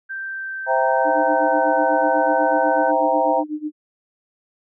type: tone with pitch glide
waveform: sine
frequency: 1568 to 1520.7 Hz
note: G6 to F#6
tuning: 0 to +47 cents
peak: -26 dBFS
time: 0.09-2.92 s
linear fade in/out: 20 ms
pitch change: -53 cents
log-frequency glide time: 0.24-1.75 s
type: chord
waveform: sine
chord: C dominant seventh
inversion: none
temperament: equal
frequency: 523.3 / 659.3 / 784 / 932.3 Hz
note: C5 / E5 / G5 / Bb5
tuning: 0 / 0 / 0 / 0 cents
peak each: -21 dBFS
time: 0.66-3.44 s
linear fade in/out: 50 ms
type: tone with tremolo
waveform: sine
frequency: 303.4 Hz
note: D#4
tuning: 44 cents flat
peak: -21 dBFS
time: 1.04-3.72 s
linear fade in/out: 50 ms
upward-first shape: sine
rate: 8.1 Hz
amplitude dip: 90%
effects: none